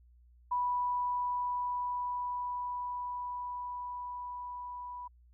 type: tone with level ramp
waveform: sine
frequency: 984 Hz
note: B5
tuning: 7 cents flat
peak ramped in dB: -28 to -40 dBFS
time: 0.51-5.08 s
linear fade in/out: 10 ms
effects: added 60 Hz sine -58 dBFS peak until 5.33 s